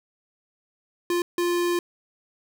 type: tone bursts at uneven times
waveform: square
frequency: 349.2 Hz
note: F4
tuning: in tune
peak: -22 dBFS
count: 2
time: 1.1-1.22 / 1.38-1.79 s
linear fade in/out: 2 ms
effects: none